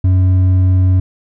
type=tone with hard clipping; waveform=sine; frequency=92.5 Hz; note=F#2; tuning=in tune; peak=-9 dBFS; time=0.04-1 s; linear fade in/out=5 ms; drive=4 dB; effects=none